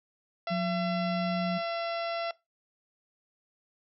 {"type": "harmonic tone", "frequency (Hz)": 675, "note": "E5", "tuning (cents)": 41, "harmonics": [1, 2, 3, 4, 5, 6, 7, 8], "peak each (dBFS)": [-32, -38, -42, -44, -46, -48, -49, -50], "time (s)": [0.47, 2.31], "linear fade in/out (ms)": 2}
{"type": "tone", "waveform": "sine", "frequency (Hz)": 180.1, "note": "F#3", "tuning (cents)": -46, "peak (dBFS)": -28, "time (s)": [0.5, 1.59], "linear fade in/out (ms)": 20}
{"effects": ["noise-tail reverb RT60 0.2 s tail -19 dB re dry"]}